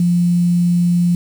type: tone with quantisation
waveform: sine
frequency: 174.61 Hz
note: F3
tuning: in tune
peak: -11 dBFS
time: 0-1.15 s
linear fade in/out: 2 ms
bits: 6
effects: none